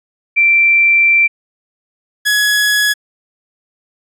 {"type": "tone pair in turn", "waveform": ["sine", "sawtooth"], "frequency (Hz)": [2349, 1683.2], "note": ["D7", "G#6"], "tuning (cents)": [0, 23], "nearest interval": "tritone", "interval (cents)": 577, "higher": "first", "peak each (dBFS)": -7, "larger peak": "neither", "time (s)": [[0.36, 1.28], [2.25, 2.94]], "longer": "first", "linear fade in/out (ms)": 20, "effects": ["resampled to 32000 Hz"]}